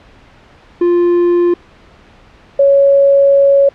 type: tone pair in turn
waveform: triangle / sine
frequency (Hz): 349.2 / 556.4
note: F4 / C#5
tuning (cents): 0 / +6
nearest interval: minor sixth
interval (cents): 806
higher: second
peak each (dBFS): -6 / -5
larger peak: second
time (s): 0.81-1.54 / 2.59-3.69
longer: second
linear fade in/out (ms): 5
effects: pink hiss -43 dBFS RMS until 3.74 s + low-pass 3000 Hz 12 dB/octave